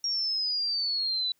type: exponential sweep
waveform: sine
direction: down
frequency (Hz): 5610 to 3945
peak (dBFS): -26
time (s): 0.04-1.32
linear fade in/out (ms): 2
effects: white hiss -71 dBFS RMS until 1.39 s